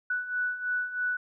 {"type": "beating tone pair", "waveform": "sine", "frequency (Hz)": [1480, 1483.1], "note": ["F#6", "F#6"], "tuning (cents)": [0, 4], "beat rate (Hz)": 3.1, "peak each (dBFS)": [-34, -29], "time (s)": [0.1, 1.17], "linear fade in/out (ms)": 5, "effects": []}